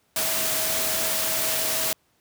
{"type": "tone in noise", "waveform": "sine", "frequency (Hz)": 644, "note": "E5", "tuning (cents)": -41, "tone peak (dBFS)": -34, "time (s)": [0.16, 1.93], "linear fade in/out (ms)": 2, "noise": "white", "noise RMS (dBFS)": -25, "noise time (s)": [0.16, 1.93], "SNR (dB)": -12, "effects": ["pink hiss -66 dBFS RMS until 2.2 s", "high-pass 80 Hz 12 dB/octave"]}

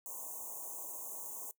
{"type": "band-stop noise", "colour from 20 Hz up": "white", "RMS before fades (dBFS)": -44, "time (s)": [0.06, 1.51], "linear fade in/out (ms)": 0, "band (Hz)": [1100, 6200], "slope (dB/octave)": 96, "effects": ["noise-tail reverb RT60 0.1 s tail -20 dB re dry", "high-pass 400 Hz 12 dB/octave"]}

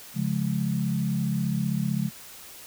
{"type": "chord", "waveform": "sine", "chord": "Db major", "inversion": "none", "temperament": "equal with one note detuned", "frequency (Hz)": [138.59, 174.61, 210.1], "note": ["Db3", "F3", "Ab3"], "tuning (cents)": [0, 0, 20], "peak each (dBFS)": -28, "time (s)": [0.14, 2.11], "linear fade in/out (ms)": 50, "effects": ["white hiss -45 dBFS RMS until 2.66 s"]}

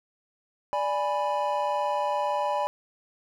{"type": "chord", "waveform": "triangle", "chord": "G# diminished", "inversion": "second", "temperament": "equal", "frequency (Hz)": [587.3, 830.6, 987.8], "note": ["D5", "G#5", "B5"], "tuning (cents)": [0, 0, 0], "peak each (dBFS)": [-27, -27, -27], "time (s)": [0.73, 2.67], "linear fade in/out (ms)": 0, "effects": []}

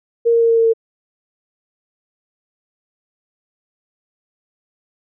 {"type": "tone with pitch steps", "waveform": "sine", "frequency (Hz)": [466.2, 463.5, 460.8, 458.2, 455.6, 452.9], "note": ["A#4", "A#4", "A#4", "A#4", "A#4", "A#4"], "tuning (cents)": [0, -10, -20, -30, -40, -50], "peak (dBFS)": -10, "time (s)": [0.25, 0.736], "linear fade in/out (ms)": 20, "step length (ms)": 81, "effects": []}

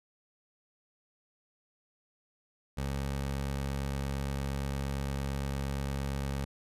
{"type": "tone", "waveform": "20% pulse", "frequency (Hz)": 68.7, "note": "C#2", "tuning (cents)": -15, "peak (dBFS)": -27, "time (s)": [2.77, 6.45], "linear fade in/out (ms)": 10, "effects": ["resampled to 32000 Hz"]}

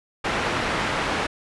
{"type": "low-pass noise", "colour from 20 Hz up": "white", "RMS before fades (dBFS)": -25, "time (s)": [0.24, 1.27], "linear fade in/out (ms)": 10, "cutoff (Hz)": 1900, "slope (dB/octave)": 12, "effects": ["resampled to 24000 Hz"]}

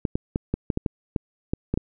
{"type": "clicks", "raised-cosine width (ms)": 3, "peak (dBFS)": -10, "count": 11, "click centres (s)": [0.052, 0.155, 0.359, 0.54, 0.702, 0.774, 0.862, 1.162, 1.535, 1.74, 1.775], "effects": []}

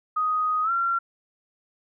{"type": "tone with pitch glide", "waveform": "sine", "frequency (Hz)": [1249, 1369.9], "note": ["D#6", "F6"], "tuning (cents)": [6, -34], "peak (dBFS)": -21, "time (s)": [0.16, 0.99], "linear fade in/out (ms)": 10, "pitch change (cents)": 160, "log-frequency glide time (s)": [0.63, 0.71], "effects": []}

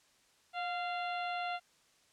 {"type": "harmonic tone with a mistuned harmonic", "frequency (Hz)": 692, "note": "F5", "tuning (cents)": -16, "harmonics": [1, 2, 3, 4, 5, 6], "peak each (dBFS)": [-36, -42, -46, -45, -49, -53], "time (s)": [0.53, 1.6], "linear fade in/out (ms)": 50, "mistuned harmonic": 1, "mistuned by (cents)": 49, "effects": ["white hiss -68 dBFS RMS until 2.12 s", "low-pass 8000 Hz 12 dB/octave"]}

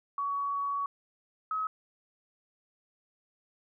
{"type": "tone pair in turn", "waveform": "sine", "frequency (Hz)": [1126, 1277.7], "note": ["C#6", "D#6"], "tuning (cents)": [27, 46], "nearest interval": "major second", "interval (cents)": 219, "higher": "second", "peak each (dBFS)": [-29, -29], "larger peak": "neither", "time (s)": [[0.18, 0.86], [1.51, 1.67]], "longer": "first", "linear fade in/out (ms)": 2, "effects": []}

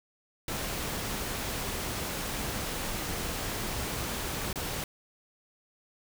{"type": "noise with dropouts", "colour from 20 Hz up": "pink", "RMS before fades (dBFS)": -34, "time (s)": [0.48, 4.84], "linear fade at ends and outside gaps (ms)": 2, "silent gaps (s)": [4.529, 4.557], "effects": []}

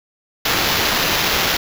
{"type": "noise with sample-and-hold", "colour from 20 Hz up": "violet", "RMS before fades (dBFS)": -18, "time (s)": [0.45, 1.57], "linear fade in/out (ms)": 5, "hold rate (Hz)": 8820, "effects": []}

